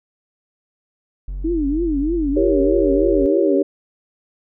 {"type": "tone", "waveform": "triangle", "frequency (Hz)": 46.25, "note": "F#1", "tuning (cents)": 0, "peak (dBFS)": -22, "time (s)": [1.28, 3.26], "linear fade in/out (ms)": 0}
{"type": "tone with vibrato", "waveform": "sine", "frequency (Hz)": 309.5, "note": "D#4", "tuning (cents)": -9, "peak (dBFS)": -17, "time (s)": [1.44, 3.63], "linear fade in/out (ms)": 10, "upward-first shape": "triangle", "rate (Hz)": 3.2, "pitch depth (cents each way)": 230}
{"type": "chord", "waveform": "sine", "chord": "G diminished", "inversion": "none", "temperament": "equal", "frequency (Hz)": [392, 466.2, 554.4], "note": ["G4", "Bb4", "Db5"], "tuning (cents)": [0, 0, 0], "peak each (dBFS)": [-17, -23, -20], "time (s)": [2.36, 3.63], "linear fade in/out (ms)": 10}
{"effects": []}